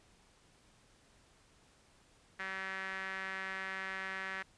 sawtooth tone with band-pass filter, 190.9 Hz, G3, 46 cents flat, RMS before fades -41 dBFS, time 2.39-4.43 s, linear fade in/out 10 ms, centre 1800 Hz, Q 3.7, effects pink hiss -66 dBFS RMS until 4.57 s + resampled to 22050 Hz

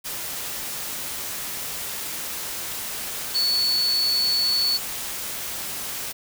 sine tone in noise, 4435 Hz, C#8, in tune, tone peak -19 dBFS, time 3.34-4.78 s, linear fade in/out 20 ms, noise white, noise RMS -31 dBFS, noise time 0.04-6.13 s, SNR +9 dB, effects none

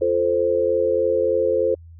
sine chord, F major, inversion none, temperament equal, 349.2 / 440 / 523.3 Hz, F4 / A4 / C5, 0 / 0 / 0 cents, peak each -25 / -21 / -19 dBFS, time 0.01-1.75 s, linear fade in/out 10 ms, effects added 83 Hz sine -40 dBFS peak until 1.99 s

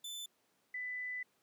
sawtooth / sine tone pair in turn, 3520 / 1995.6 Hz, A7 / B6, 0 / +17 cents, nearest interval minor seventh, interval 983 cents, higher first, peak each -39 / -38 dBFS, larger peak second, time 0.04-0.26 / 0.74-1.23 s, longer second, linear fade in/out 5 ms, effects pink hiss -75 dBFS RMS until 1.42 s + high-pass 200 Hz 12 dB/octave

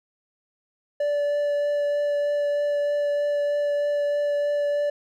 triangle tone with vibrato, 581 Hz, D5, 19 cents flat, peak -19 dBFS, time 1-4.9 s, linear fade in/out 5 ms, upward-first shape triangle, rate 3.2 Hz, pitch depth 9 cents each way, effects none

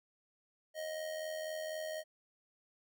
square tone with amplitude modulation, 626 Hz, D#5, 10 cents sharp, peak -37 dBFS, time 0.74-2.04 s, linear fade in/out 50 ms, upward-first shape sine, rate 84 Hz, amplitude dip 50%, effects none

